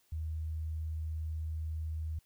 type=tone; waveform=sine; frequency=79 Hz; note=D#2; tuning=27 cents sharp; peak=-34 dBFS; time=0.12-2.19 s; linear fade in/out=5 ms; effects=white hiss -71 dBFS RMS until 2.25 s